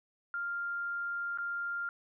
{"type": "tone with dropouts", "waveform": "sine", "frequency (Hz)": 1396.9, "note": "F6", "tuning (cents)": 0, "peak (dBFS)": -33, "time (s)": [0.34, 1.89], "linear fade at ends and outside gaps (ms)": 1, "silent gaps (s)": [1.375, 1.385], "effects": []}